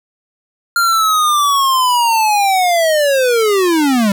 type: linear sweep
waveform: square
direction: down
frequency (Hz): 1401 to 192.8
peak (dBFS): -11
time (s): 0.76-4.12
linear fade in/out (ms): 2
effects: none